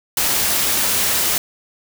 white noise, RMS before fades -18 dBFS, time 0.17-1.38 s, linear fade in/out 2 ms, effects none

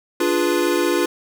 square chord, D diminished seventh, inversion none, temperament equal, 293.7 / 349.2 / 415.3 / 493.9 Hz, D4 / F4 / Ab4 / Cb5, 0 / 0 / 0 / 0 cents, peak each -24 / -20 / -26 / -25 dBFS, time 0.2-1.06 s, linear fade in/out 5 ms, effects none

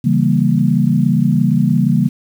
sine chord, C# diminished seventh, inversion none, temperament equal, 138.59 / 164.81 / 196 / 233.1 Hz, C#3 / E3 / G3 / Bb3, 0 / 0 / 0 / 0 cents, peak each -16 dBFS, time 0.04-2.09 s, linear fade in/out 10 ms, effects 7-bit

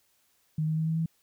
sine tone with pitch steps, 155.56 / 157.37 / 159.2 / 161.05 / 162.92 Hz, D#3 / D#3 / D#3 / E3 / E3, 0 / +20 / +40 / -40 / -20 cents, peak -25 dBFS, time 0.58-1.06 s, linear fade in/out 5 ms, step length 96 ms, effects white hiss -69 dBFS RMS until 1.22 s

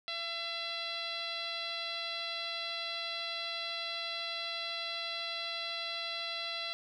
10% pulse tone with low-pass filter, 674 Hz, E5, 38 cents sharp, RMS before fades -38 dBFS, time 0.08-6.73 s, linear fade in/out 0 ms, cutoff 4100 Hz, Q 3.8, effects none

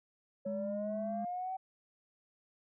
sine linear sweep, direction up, 554.4 to 763 Hz, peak -35 dBFS, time 0.45-1.57 s, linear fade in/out 10 ms
sine tone, 207.7 Hz, G#3, in tune, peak -37 dBFS, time 0.46-1.25 s, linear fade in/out 5 ms
effects tanh soft clip ceiling -28 dBFS

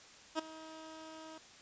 15% pulse tone with ADSR envelope, 317.6 Hz, D#4, 36 cents sharp, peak -24 dBFS, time 0.35-1.38 s, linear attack 39 ms, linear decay 9 ms, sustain -18 dB, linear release 4 ms, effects white hiss -57 dBFS RMS until 1.61 s + resampled to 16000 Hz

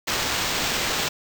violet noise with sample-and-hold, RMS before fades -25 dBFS, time 0.07-1.09 s, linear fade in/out 10 ms, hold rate 11025 Hz, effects none

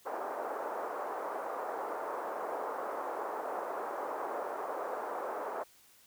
pink band-pass noise, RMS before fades -38 dBFS, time 0.05-5.64 s, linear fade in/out 20 ms, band 440 to 1200 Hz, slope 24 dB/octave, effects white hiss -62 dBFS RMS until 6.06 s

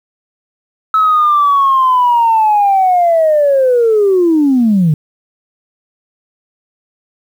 sine linear sweep, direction down, 1300 to 145.4 Hz, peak -6 dBFS, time 0.94-4.94 s, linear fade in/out 2 ms, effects tanh soft clip ceiling -3 dBFS + 7-bit

